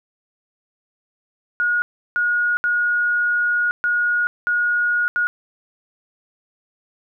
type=tone bursts at uneven times; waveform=sine; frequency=1443 Hz; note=F#6; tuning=44 cents flat; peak=-16 dBFS; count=6; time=1.6-1.82 / 2.16-2.57 / 2.64-3.71 / 3.84-4.27 / 4.47-5.08 / 5.16-5.27 s; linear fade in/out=0 ms; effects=none